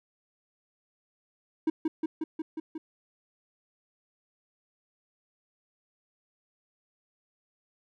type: tone with echo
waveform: triangle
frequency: 317.5 Hz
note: D#4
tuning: 35 cents sharp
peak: -20 dBFS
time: 1.67-1.7 s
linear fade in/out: 5 ms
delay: 180 ms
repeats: 6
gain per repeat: -2 dB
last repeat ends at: 2.78 s
effects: none